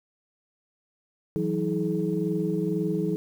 sine tone cluster, 164.4 / 186.4 / 319 / 424.5 Hz, E3 / F#3 / D#4 / G#4, -4 / +13 / +43 / +38 cents, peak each -29 dBFS, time 1.36-3.16 s, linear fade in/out 0 ms, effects tanh soft clip ceiling -13 dBFS + 9-bit

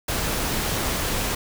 pink noise, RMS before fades -25 dBFS, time 0.08-1.35 s, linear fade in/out 5 ms, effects none

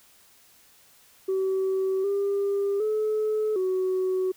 sine tone with pitch steps, 381.4 / 399.5 / 430.2 / 373.1 Hz, G4 / G4 / A4 / F#4, -47 / +33 / -39 / +14 cents, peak -21 dBFS, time 1.28-4.32 s, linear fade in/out 10 ms, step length 760 ms, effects tanh soft clip ceiling -20 dBFS + white hiss -57 dBFS RMS until 4.36 s

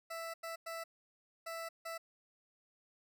20% pulse tone bursts at uneven times, 661 Hz, E5, 5 cents sharp, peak -36 dBFS, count 5, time 0.1-0.34 / 0.43-0.56 / 0.66-0.84 / 1.46-1.69 / 1.85-1.98 s, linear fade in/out 10 ms, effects none

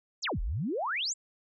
sine exponential two-way sweep, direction down then up, 7902 to 35.07 to 7902 Hz, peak -29 dBFS, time 0.22-1.14 s, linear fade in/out 20 ms, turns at 0.41 s, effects none

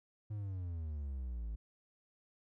triangle exponential sweep, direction down, 108.1 to 52.9 Hz, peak -36 dBFS, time 0.3-1.56 s, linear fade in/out 10 ms, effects none

